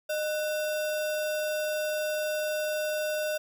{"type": "tone with sample-and-hold", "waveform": "sine", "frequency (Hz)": 612, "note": "D#5", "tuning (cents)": -29, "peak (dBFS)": -27, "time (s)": [0.09, 3.38], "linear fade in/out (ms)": 10, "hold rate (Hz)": 2100, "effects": []}